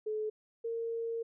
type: tone pair in turn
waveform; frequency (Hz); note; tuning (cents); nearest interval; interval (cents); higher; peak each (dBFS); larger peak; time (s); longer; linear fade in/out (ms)
sine; 430 / 459.5; A4 / A#4; -40 / -25; minor second; 115; second; -32 / -33; first; 0.06-0.3 / 0.64-1.23; second; 10
effects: none